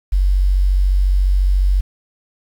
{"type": "tone", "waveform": "sine", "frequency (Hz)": 47.12, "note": "F#1", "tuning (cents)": 32, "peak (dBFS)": -11, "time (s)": [0.12, 1.81], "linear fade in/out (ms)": 10, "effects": ["7-bit"]}